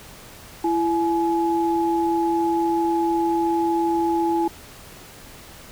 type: tone pair together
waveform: sine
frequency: 335.5 / 845.4 Hz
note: E4 / G#5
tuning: +31 / +31 cents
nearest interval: octave + major third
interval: 1600 cents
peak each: -20 / -22 dBFS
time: 0.64-4.48 s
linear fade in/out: 5 ms
effects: pink hiss -43 dBFS RMS until 5.71 s